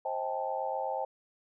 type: chord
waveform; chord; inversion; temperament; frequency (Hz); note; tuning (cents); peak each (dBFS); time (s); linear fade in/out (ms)
sine; A half-diminished seventh; first; just; 528 / 633.6 / 792 / 880; C5 / Eb5 / G5 / A5; +16 / +31 / +18 / 0; -36 / -38 / -35 / -37; 0.05-1.05; 5
effects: none